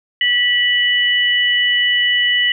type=tone pair together; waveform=sine; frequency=1950.7 / 2960 Hz; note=B6 / F#7; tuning=-22 / 0 cents; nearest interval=perfect fifth; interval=722 cents; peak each=-15 dBFS; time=0.21-2.52 s; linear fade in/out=2 ms; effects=none